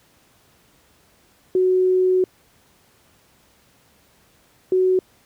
sine tone pair in turn, 370 / 371.6 Hz, F#4 / F#4, 0 / +7 cents, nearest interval unison, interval 7 cents, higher second, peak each -14 dBFS, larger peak neither, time 1.55-2.24 / 4.72-4.99 s, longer first, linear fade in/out 2 ms, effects pink hiss -57 dBFS RMS until 5.25 s + high-pass 60 Hz 12 dB/octave

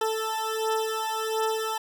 20% pulse beating tone pair, 440 / 441.4 Hz, A4 / A4, 0 / +5 cents, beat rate 1.4 Hz, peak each -24 dBFS, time 0.01-1.78 s, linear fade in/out 5 ms, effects none

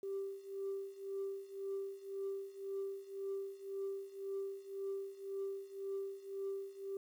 sine tone with tremolo, 392 Hz, G4, in tune, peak -35 dBFS, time 0.03-6.97 s, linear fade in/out 2 ms, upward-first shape triangle, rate 1.9 Hz, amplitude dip 90%, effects tanh soft clip ceiling -34 dBFS + 11-bit

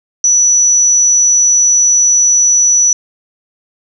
sine tone, 5920 Hz, F#8, in tune, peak -6 dBFS, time 0.24-2.93 s, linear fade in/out 2 ms, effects none

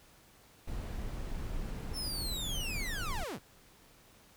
brown noise, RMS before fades -38 dBFS, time 0.67-3.24 s, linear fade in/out 10 ms
sawtooth linear sweep, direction down, 5420 to 36.71 Hz, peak -34 dBFS, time 1.93-3.4 s, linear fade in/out 50 ms
effects pink hiss -61 dBFS RMS until 4.36 s

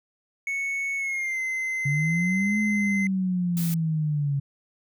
triangle tone with pitch glide, 2211 to 2063 Hz, C#7 to C7, -5 to -25 cents, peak -24 dBFS, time 0.47-3.07 s, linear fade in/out 2 ms, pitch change -120 cents, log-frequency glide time 0.97-1.4 s
sine linear two-way sweep, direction up then down, 138.2 to 212.6 to 138.2 Hz, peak -22 dBFS, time 1.85-4.4 s, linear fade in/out 10 ms, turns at 2.59 s
blue noise, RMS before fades -34 dBFS, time 3.57-3.74 s, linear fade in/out 0 ms
effects none

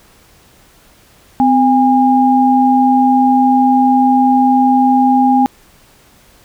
sine tone pair together, 256.2 / 813.4 Hz, C4 / G#5, -36 / -36 cents, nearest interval octave + minor sixth, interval 2000 cents, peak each -10 dBFS, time 1.4-5.46 s, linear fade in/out 0 ms, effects pink hiss -47 dBFS RMS until 6.44 s

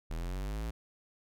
square linear sweep, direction up, 38.95 to 57.2 Hz, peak -35 dBFS, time 0.1-0.71 s, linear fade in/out 10 ms, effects none

